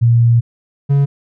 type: tone pair in turn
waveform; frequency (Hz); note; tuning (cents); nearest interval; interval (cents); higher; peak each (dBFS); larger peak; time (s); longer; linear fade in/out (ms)
sine / triangle; 117.5 / 140.46; A#2 / C#3; +14 / +23; minor third; 309; second; -7; neither; 0.01-0.41 / 0.89-1.06; first; 20
effects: none